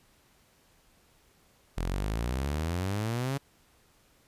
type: exponential sweep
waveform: sawtooth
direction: up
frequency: 41.2 to 141.5 Hz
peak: -25 dBFS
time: 1.77-3.38 s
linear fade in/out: 10 ms
effects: pink hiss -64 dBFS RMS until 4.27 s + resampled to 32000 Hz